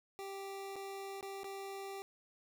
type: tone with dropouts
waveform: 25% pulse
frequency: 392 Hz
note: G4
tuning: in tune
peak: -39 dBFS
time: 0.19-2.02 s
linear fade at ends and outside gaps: 0 ms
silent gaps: 0.757-0.763 / 1.21-1.228 / 1.433-1.443 s
effects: none